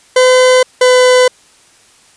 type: tone pair in turn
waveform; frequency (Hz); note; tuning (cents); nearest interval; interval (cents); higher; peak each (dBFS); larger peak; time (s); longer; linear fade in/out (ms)
40% pulse; 509 / 503.7; C5 / B4; -48 / +34; unison; 18; first; -4; neither; 0.16-0.63 / 0.81-1.28; neither; 5
effects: white hiss -46 dBFS RMS until 2.16 s + resampled to 22050 Hz